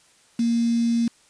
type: tone with quantisation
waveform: sine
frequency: 233.1 Hz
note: A#3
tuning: in tune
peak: -18 dBFS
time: 0.39-1.08 s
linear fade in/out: 5 ms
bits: 6
effects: white hiss -57 dBFS RMS until 1.29 s + resampled to 22050 Hz